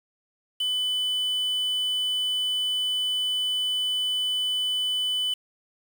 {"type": "tone with quantisation", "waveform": "triangle", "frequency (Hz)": 3000, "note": "F#7", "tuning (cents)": 23, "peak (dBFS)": -22, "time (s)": [0.6, 5.34], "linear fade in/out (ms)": 5, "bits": 7, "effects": []}